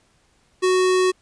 square tone, 370 Hz, F#4, in tune, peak -16 dBFS, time 0.62-1.12 s, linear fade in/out 20 ms, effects pink hiss -61 dBFS RMS until 1.21 s + resampled to 22050 Hz

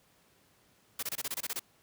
white noise bursts, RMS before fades -35 dBFS, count 10, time 0.99-1.595 s, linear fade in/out 5 ms, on 38 ms, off 25 ms, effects pink hiss -66 dBFS RMS until 1.82 s + high-pass 80 Hz 12 dB/octave

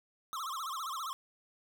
square tone with vibrato, 1180 Hz, D6, 8 cents sharp, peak -37 dBFS, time 0.33-1.13 s, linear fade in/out 0 ms, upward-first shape sine, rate 15 Hz, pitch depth 220 cents each way, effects none

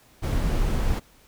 brown noise, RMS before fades -23 dBFS, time 0.22-1 s, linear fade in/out 20 ms, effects pink hiss -56 dBFS RMS until 1.27 s

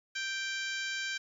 harmonic tone, 784 Hz, G5, in tune, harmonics 2 / 3 / 4 / 5 / 6 / 7 / 8 / 9, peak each -36 / -40 / -42 / -44 / -46 / -47 / -48 / -49 dBFS, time 0.15-1.18 s, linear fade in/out 10 ms, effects 11-bit

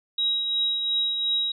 sine tone with tremolo, 3825 Hz, A#7, 44 cents sharp, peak -20 dBFS, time 0.18-1.52 s, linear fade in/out 5 ms, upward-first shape triangle, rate 2.8 Hz, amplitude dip 45%, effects none

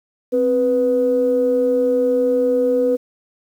sine tone pair together, 261.6 / 493.8 Hz, C4 / B4, 0 / 0 cents, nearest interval major seventh, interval 1100 cents, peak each -20 / -14 dBFS, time 0.32-2.97 s, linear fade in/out 20 ms, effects tanh soft clip ceiling -7 dBFS + 8-bit

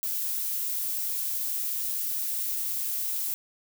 violet noise, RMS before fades -30 dBFS, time 0.03-3.34 s, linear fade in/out 0 ms, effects none

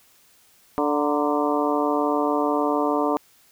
harmonic tone with a mistuned harmonic, 146.83 Hz, D3, in tune, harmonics 2 / 3 / 4 / 5 / 6 / 7 / 8, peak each -24 / -26 / -27 / -28 / -29 / -29 / -30 dBFS, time 0.78-3.17 s, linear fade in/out 0 ms, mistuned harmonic 6, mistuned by +81 cents, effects white hiss -57 dBFS RMS until 3.51 s

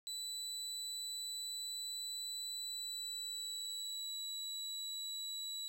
30% pulse tone with pitch glide, 3972 to 3926 Hz, B7 to B7, +9 to -11 cents, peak -38 dBFS, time 0.07-5.68 s, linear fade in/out 0 ms, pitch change -20 cents, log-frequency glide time 2.52-4.17 s, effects none

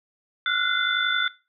sine tone cluster, 1374 / 1425 / 1476 / 2059 / 3514 Hz, F6 / F6 / F#6 / C7 / A7, -29 / +34 / -5 / -28 / -3 cents, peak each -28 / -30 / -25 / -30 / -26 dBFS, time 0.46-1.28 s, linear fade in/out 2 ms, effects noise-tail reverb RT60 0.3 s tail -19 dB re dry

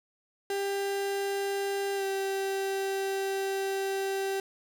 35% pulse tone with pitch glide, 396.6 to 389.1 Hz, G4 to G4, +20 to -13 cents, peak -27 dBFS, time 0.5-4.4 s, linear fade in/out 2 ms, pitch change -33 cents, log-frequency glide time 1.95-2.04 s, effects none

